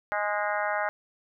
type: harmonic tone with a mistuned harmonic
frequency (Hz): 207.7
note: G#3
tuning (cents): 0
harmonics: 3 / 4 / 5 / 6 / 7 / 8 / 9 / 10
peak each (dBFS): -31 / -31 / -37 / -35 / -33 / -36 / -37 / -41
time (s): 0.12-0.89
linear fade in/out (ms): 0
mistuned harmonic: 8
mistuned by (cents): -40
effects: none